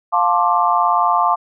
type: chord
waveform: sine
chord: D minor seventh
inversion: first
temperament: just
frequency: 704.8 / 881 / 1057.2 / 1174.7 Hz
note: F5 / A5 / C6 / D6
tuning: +16 / +2 / +18 / 0 cents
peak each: -18 dBFS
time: 0.12-1.36 s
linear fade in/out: 20 ms
effects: none

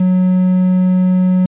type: tone with quantisation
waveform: triangle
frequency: 183.8 Hz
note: F#3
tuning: 11 cents flat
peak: -7 dBFS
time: 0-1.46 s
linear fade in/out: 5 ms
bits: 6
effects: resampled to 8000 Hz

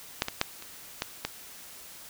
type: clicks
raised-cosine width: 0.2 ms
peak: -7 / -13 / -6 / -25 / -11 / -11 dBFS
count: 6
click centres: 0.221 / 0.284 / 0.414 / 0.624 / 1.021 / 1.25 s
effects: white hiss -47 dBFS RMS until 2.09 s

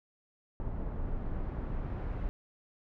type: noise with low-pass filter sweep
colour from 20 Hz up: brown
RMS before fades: -35 dBFS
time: 0.6-2.29 s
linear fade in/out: 0 ms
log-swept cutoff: 1000 to 1800 Hz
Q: 0.83
effects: none

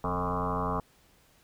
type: tone with frequency modulation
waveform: sine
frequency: 629 Hz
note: D#5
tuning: 19 cents sharp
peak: -27 dBFS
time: 0.04-0.8 s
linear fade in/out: 2 ms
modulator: 92.1 Hz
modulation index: 6.5
effects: pink hiss -63 dBFS RMS until 1.43 s

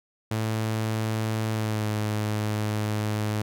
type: tone with pitch glide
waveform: sawtooth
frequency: 110 to 106.5 Hz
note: A2 to G#2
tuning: 0 to +44 cents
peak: -21 dBFS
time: 0.31-3.42 s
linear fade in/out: 5 ms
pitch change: -56 cents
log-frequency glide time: 1.51-1.89 s
effects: none

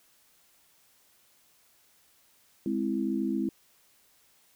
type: chord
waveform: sine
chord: Ab augmented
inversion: none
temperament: equal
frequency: 207.7 / 261.6 / 329.6 Hz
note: Ab3 / C4 / E4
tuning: 0 / 0 / 0 cents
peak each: -31 dBFS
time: 2.66-3.49 s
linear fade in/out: 2 ms
effects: white hiss -64 dBFS RMS until 4.55 s

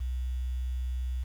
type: tone with quantisation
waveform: sine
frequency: 62.7 Hz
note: B1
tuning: 27 cents sharp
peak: -29 dBFS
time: 0-1.24 s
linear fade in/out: 10 ms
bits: 9
effects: none

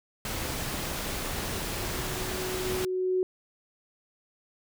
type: noise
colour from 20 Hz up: pink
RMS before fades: -33 dBFS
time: 0.25-2.85 s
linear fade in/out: 2 ms
type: tone with exponential growth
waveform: sine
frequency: 370 Hz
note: F#4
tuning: in tune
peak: -22 dBFS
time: 0.65-3.23 s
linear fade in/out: 1 ms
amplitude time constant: 560 ms
effects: none

